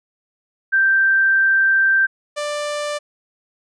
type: tone pair in turn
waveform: sine / sawtooth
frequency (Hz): 1568 / 590.4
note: G6 / D5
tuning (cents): 0 / +9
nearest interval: octave + perfect fourth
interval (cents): 1691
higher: first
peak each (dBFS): -12 / -18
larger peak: first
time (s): 0.72-2.07 / 2.36-2.99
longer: first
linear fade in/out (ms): 20
effects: resampled to 22050 Hz